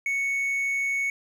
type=tone; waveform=triangle; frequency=2217 Hz; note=C#7; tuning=in tune; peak=-22 dBFS; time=0.06-1.1 s; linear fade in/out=2 ms; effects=none